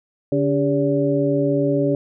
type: harmonic tone with a mistuned harmonic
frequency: 143.1 Hz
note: D3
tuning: 45 cents flat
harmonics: 1 / 2 / 3 / 4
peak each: -23 / -20 / -22 / -22 dBFS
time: 0.32-1.95 s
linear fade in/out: 2 ms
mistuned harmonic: 3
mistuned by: -110 cents
effects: none